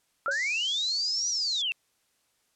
sine linear two-way sweep, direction up then down, 1303 to 5910 to 2609 Hz, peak -26 dBFS, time 0.26-1.72 s, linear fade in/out 0 ms, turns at 1.29 s
sine tone with exponential decay, 554.4 Hz, C#5, in tune, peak -26 dBFS, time 0.28-0.4 s, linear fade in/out 2 ms, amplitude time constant 26 ms
white band-pass noise, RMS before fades -41 dBFS, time 0.31-1.62 s, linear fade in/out 5 ms, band 4100 to 7300 Hz, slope 96 dB/octave
effects white hiss -71 dBFS RMS until 2.55 s + low-pass 11000 Hz 12 dB/octave

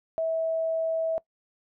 sine tone, 650 Hz, E5, 24 cents flat, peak -24 dBFS, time 0.18-1.18 s, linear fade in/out 0 ms, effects noise-tail reverb RT60 0.1 s tail -21 dB re dry

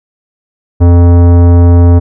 sine tone with tanh clipping, 86.7 Hz, F2, 12 cents flat, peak -3 dBFS, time 0.8-2 s, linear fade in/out 20 ms, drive 17 dB, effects none

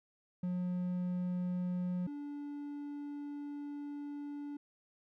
triangle tone pair in turn, 179.7 / 289.2 Hz, F3 / D4, +50 / -27 cents, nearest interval minor sixth, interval 823 cents, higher second, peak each -31 / -38 dBFS, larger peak first, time 0.43-2.07 / 2.07-4.57 s, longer second, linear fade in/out 5 ms, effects none

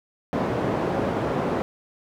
white band-pass noise, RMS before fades -25 dBFS, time 0.33-1.62 s, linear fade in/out 0 ms, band 100 to 610 Hz, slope 12 dB/octave, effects none

